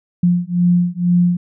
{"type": "beating tone pair", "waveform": "sine", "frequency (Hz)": [175.1, 177.2], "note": ["F3", "F3"], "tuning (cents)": [5, 25], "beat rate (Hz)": 2.1, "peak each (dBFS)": -15, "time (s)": [0.23, 1.37], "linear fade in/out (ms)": 5, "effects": []}